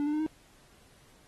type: tone with pitch steps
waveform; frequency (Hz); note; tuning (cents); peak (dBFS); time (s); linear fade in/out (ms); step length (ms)
triangle; 290 / 297.5 / 305.1 / 313; D4 / D4 / D#4 / D#4; -22 / +22 / -34 / +10; -25; 0-0.264; 0; 66
effects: pink hiss -61 dBFS RMS until 1.27 s + AAC 32 kbps